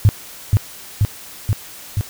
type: tone with echo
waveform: sine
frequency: 103.4 Hz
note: G#2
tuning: 7 cents flat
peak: -6 dBFS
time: 0.05-0.09 s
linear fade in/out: 0 ms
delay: 480 ms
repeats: 4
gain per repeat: -2 dB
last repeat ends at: 2.01 s
effects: white hiss -37 dBFS RMS until 2.09 s